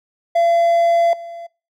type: tone with level steps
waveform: triangle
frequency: 680 Hz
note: F5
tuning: 46 cents flat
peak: -10 / -28 dBFS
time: 0.35-1.47 s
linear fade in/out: 10 ms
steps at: 1.13 s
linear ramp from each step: 2 ms
effects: noise-tail reverb RT60 0.3 s tail -23 dB re dry